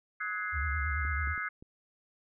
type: chord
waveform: sine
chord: Ab dominant seventh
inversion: second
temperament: equal with one note detuned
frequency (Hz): 1272.1 / 1480 / 1661.2 / 2093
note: Eb6 / Gb6 / Ab6 / C7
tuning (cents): +38 / 0 / 0 / 0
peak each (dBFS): -38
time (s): 0.2-1.49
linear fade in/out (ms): 10
type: tone with vibrato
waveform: sine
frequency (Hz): 75.3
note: D2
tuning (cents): +44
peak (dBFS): -31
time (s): 0.52-1.36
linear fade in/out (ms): 50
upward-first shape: sine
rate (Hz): 9.1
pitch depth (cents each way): 140
type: clicks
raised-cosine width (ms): 3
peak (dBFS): -37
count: 4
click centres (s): 1.051 / 1.275 / 1.378 / 1.625
effects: none